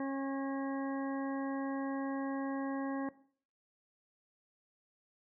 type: harmonic tone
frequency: 272.5 Hz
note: C#4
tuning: 29 cents flat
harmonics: 1 / 2 / 3 / 4 / 6 / 7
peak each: -35 / -41 / -45 / -47 / -51 / -52 dBFS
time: 0-3.09 s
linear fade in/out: 2 ms
effects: noise-tail reverb RT60 0.5 s tail -17 dB re dry